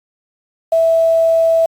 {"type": "tone with quantisation", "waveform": "sine", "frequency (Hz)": 657, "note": "E5", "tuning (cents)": -6, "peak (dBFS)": -9, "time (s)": [0.72, 1.66], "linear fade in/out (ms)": 5, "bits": 6, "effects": ["AAC 64 kbps"]}